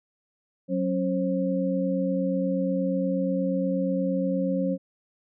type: tone cluster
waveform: sine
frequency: 185.6 / 274 / 533 Hz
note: F#3 / C#4 / C5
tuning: +6 / -20 / +32 cents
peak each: -26 / -28 / -28 dBFS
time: 0.68-4.78 s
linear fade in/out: 50 ms
effects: none